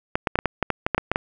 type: clicks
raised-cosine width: 0.5 ms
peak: -5 dBFS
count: 12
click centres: 0.155 / 0.272 / 0.356 / 0.389 / 0.457 / 0.627 / 0.703 / 0.865 / 0.947 / 0.98 / 1.116 / 1.159 s
effects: none